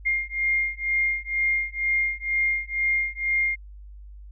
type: beating tone pair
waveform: sine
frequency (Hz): 2119 / 2121.1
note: C7 / C7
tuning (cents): +21 / +23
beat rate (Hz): 2.1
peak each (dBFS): -25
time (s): 0.05-3.56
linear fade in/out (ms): 20
effects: added 50 Hz sine -40 dBFS peak until 4.31 s